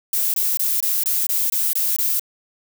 violet noise bursts, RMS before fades -20 dBFS, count 9, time 0.13-2.196 s, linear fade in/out 2 ms, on 210 ms, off 22 ms, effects none

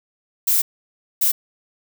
violet noise bursts at uneven times, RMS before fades -17 dBFS, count 2, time 0.47-0.62 / 1.21-1.32 s, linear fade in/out 10 ms, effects none

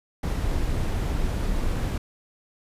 brown noise, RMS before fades -25 dBFS, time 0.23-1.98 s, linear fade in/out 5 ms, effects resampled to 32000 Hz

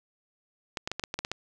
clicks, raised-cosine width 0.2 ms, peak -14 dBFS, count 9, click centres 0.772 / 0.875 / 0.916 / 0.996 / 1.038 / 1.141 / 1.19 / 1.249 / 1.316 s, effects none

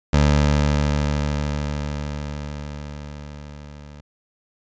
20% pulse tone with level ramp, 73.42 Hz, D2, in tune, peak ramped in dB -8 to -34 dBFS, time 0.13-4.01 s, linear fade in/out 5 ms, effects resampled to 16000 Hz

